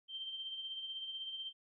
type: tone with tremolo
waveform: sine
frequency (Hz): 3136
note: G7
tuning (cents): 0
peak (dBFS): -39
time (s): 0.08-1.53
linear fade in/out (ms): 50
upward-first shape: sine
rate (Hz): 16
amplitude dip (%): 45
effects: none